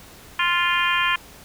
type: harmonic tone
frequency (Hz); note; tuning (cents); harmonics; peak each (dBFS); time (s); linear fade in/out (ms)
349.2; F4; 0; 3 / 4 / 5 / 6 / 7 / 8 / 9; -23 / -27 / -24 / -30 / -25 / -29 / -28; 0.39-1.16; 5
effects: pink hiss -45 dBFS RMS until 1.44 s